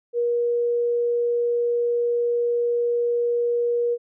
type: tone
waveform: sine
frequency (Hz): 476.7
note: A#4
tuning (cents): +39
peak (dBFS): -19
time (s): 0.13-3.98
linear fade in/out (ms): 50
effects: none